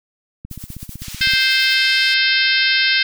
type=click train; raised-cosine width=5 ms; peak=-19 dBFS; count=15; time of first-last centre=0.45-1.336 s; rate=15.8 Hz
type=noise with tremolo; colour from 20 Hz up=blue; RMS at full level=-35 dBFS; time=0.5-1.76 s; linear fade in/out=20 ms; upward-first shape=triangle; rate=10 Hz; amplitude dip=80%
type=band-pass noise; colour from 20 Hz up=pink; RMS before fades=-35 dBFS; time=1.02-2.14 s; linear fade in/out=0 ms; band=2900 to 8800 Hz; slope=12 dB/octave
type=harmonic tone; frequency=523.3 Hz; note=C5; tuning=in tune; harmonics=3 / 4 / 5 / 6 / 7 / 8 / 9 / 10; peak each=-19 / -20 / -21 / -22 / -22 / -23 / -24 / -24 dBFS; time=1.21-3.03 s; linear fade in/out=5 ms
effects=none